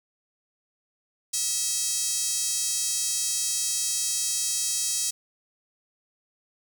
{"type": "tone with high-pass filter", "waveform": "5% pulse", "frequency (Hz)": 645, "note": "E5", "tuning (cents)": -38, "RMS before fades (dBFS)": -27, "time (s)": [1.33, 5.11], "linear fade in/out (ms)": 10, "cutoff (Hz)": 7000, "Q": 0.93, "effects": []}